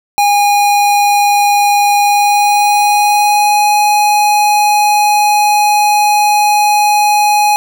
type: tone with pitch glide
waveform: square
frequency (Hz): 818 to 833.7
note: G#5 to G#5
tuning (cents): -26 to +6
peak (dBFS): -8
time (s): 0.18-7.56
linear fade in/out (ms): 0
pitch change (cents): +32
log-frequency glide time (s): 1.99-3.78
effects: none